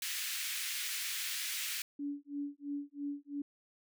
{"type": "high-pass noise", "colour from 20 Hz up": "pink", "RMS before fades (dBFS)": -38, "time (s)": [0.02, 1.82], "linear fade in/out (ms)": 2, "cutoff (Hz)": 1900, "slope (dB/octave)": 24}
{"type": "tone with tremolo", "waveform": "sine", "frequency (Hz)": 286.2, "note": "D4", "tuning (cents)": -45, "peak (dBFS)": -34, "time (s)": [1.99, 3.42], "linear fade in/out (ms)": 5, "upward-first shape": "sine", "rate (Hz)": 3, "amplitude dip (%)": 100}
{"effects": []}